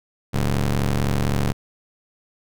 25% pulse ring-modulated tone, 71.7 Hz, D2, 41 cents flat, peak -12 dBFS, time 0.33-1.53 s, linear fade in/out 20 ms, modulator 57.8 Hz, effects none

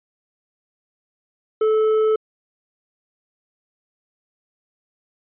sine tone with hard clipping, 435.1 Hz, A4, 19 cents flat, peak -16 dBFS, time 1.61-2.16 s, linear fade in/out 5 ms, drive 5 dB, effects resampled to 8000 Hz

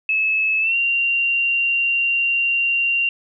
sine tone with pitch glide, 2596 to 2766 Hz, E7 to F7, -27 to -17 cents, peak -16 dBFS, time 0.09-3.09 s, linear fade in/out 2 ms, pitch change +110 cents, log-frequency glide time 0.6-0.76 s, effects none

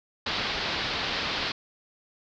white low-pass noise, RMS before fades -30 dBFS, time 0.26-1.52 s, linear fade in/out 5 ms, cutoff 4700 Hz, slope 48 dB/octave, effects none

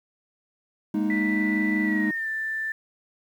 triangle chord, Ab suspended second, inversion none, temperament equal, 207.7 / 233.1 / 311.1 Hz, Ab3 / Bb3 / Eb4, 0 / 0 / 0 cents, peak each -23 / -28 / -23 dBFS, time 0.94-2.11 s, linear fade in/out 5 ms
sine tone with pitch glide, 1975.5 to 1770.2 Hz, B6 to A6, 0 to +10 cents, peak -26 dBFS, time 1.1-2.72 s, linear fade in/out 2 ms, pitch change -190 cents, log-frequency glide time 1.83-2.28 s
effects tanh soft clip ceiling -12 dBFS + 9-bit

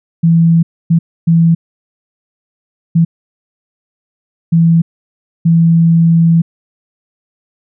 sine tone bursts at uneven times, 166.1 Hz, E3, 13 cents sharp, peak -5 dBFS, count 6, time 0.23-0.63 / 0.9-0.99 / 1.27-1.55 / 2.95-3.05 / 4.52-4.82 / 5.45-6.42 s, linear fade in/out 10 ms, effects none

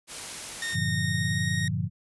white noise, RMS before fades -37 dBFS, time 0.07-0.77 s, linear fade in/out 50 ms
sawtooth tone with pitch glide, 1842 to 1867.7 Hz, A#6 to A#6, -21 to +3 cents, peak -26 dBFS, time 0.62-1.68 s, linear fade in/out 2 ms, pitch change +24 cents, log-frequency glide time 0.79-1.45 s
sine chord, G minor seventh, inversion none, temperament equal, 98 / 116.54 / 146.83 / 174.61 Hz, G2 / Bb2 / D3 / F3, 0 / 0 / 0 / 0 cents, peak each -31 dBFS, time 0.72-1.9 s, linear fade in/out 50 ms
effects resampled to 24000 Hz

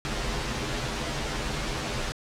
pink noise with comb filter, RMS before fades -30 dBFS, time 0.05-2.12 s, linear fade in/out 0 ms, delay 11 ms, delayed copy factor -0.9, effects low-pass 6000 Hz 12 dB/octave

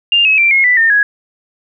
sine tone with pitch steps, 2801 / 2569 / 2355 / 2160 / 1980.6 / 1816.2 / 1665.5 Hz, F7 / E7 / D7 / C#7 / B6 / A#6 / G#6, +4 / -45 / +4 / -45 / +4 / -46 / +4 cents, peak -7 dBFS, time 0.12-1.03 s, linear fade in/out 2 ms, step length 130 ms, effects none

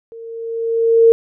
sine tone with level ramp, 457.4 Hz, A#4, 33 cents flat, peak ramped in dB -32 to -4 dBFS, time 0.12-1.12 s, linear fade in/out 0 ms, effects none

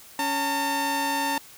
sawtooth tone pair together, 278.9 / 900 Hz, C#4 / A5, +11 / +39 cents, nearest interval octave + minor sixth, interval 2028 cents, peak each -26 / -21 dBFS, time 0.19-1.38 s, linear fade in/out 2 ms, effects white hiss -48 dBFS RMS until 1.57 s

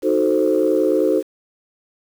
sine chord, D# diminished seventh, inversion none, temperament equal, 311.1 / 370 / 440 / 523.3 Hz, D#4 / F#4 / A4 / C5, 0 / 0 / 0 / 0 cents, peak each -19 dBFS, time 0.02-1.23 s, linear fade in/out 50 ms, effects tanh soft clip ceiling -6 dBFS + 7-bit

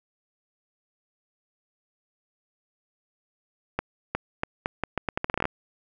accelerating click train, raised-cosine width 0.5 ms, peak -10 dBFS, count 16, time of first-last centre 3.79-5.454 s, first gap 360 ms, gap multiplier 0.79, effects none

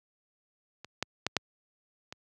clicks, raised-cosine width 0.2 ms, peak -26 / -12 / -11 / -8 / -24 dBFS, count 5, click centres 0.846 / 1.026 / 1.266 / 1.367 / 2.125 s, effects high-pass 80 Hz 12 dB/octave

